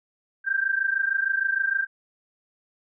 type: tone pair together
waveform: sine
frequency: 1568 / 1594.5 Hz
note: G6 / G6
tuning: 0 / +29 cents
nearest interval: unison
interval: 29 cents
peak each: -24 / -25 dBFS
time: 0.44-1.87 s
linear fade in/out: 50 ms
effects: none